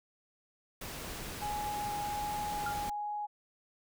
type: noise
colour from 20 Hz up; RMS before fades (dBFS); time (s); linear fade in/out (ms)
pink; -42; 0.81-2.9; 5
type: tone with vibrato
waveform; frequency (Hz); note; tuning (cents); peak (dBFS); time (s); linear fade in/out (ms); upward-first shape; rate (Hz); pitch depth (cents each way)
sine; 830.6; G#5; 0; -34; 1.41-3.27; 20; triangle; 1.3; 8
type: tone with exponential decay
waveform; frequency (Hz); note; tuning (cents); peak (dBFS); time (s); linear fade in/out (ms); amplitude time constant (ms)
sine; 1396.9; F6; 0; -33; 2.66-2.85; 5; 40
effects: none